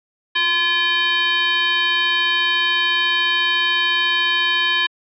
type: tone with frequency modulation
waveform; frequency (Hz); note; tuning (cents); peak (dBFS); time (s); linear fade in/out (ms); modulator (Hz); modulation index
sine; 2401; D7; +38; -15; 0.35-4.87; 10; 684; 1.8
effects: high-pass 400 Hz 12 dB/octave